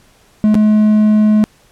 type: tone with dropouts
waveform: triangle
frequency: 213.2 Hz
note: G#3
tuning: 46 cents sharp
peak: -5 dBFS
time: 0.44-1.44 s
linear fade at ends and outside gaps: 0 ms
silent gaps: 0.544-0.552 s
effects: pink hiss -50 dBFS RMS until 1.71 s + low-pass 12000 Hz 12 dB/octave